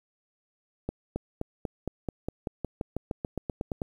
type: accelerating click train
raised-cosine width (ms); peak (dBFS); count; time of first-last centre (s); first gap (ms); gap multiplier
2; -17; 18; 0.89-3.818; 270; 0.94
effects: 9-bit